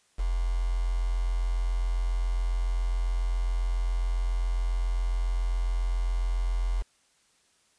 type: tone with quantisation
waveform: sine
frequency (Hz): 43.65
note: F1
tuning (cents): 0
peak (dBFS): -24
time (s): 0.18-6.83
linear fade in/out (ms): 20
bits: 7
effects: white hiss -66 dBFS RMS until 7.78 s + resampled to 22050 Hz